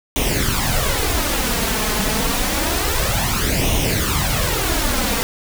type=noise with flanger; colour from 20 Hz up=pink; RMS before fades=-19 dBFS; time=0.16-5.23 s; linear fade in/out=0 ms; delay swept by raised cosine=0.32 to 4.72 ms; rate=0.28 Hz; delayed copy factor=+0.65; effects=none